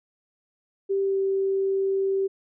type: tone with pitch glide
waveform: sine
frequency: 392 to 388.2 Hz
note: G4 to G4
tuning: 0 to -17 cents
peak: -21 dBFS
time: 0.89-2.28 s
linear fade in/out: 20 ms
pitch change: -17 cents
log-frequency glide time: 1.01-1.18 s
effects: none